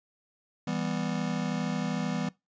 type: chord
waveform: square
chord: E minor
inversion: none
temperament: just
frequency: 164.81 / 197.78 / 247.2 Hz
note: E3 / G3 / B3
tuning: 0 / +16 / +2 cents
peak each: -34 dBFS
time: 0.67-2.29 s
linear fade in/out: 5 ms
effects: noise-tail reverb RT60 0.2 s tail -21 dB re dry + resampled to 16000 Hz